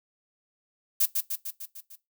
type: noise with echo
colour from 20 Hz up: violet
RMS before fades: -22 dBFS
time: 1-1.06 s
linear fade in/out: 10 ms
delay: 150 ms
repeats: 6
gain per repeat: -4 dB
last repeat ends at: 1.96 s
effects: noise-tail reverb RT60 0.2 s tail -18 dB re dry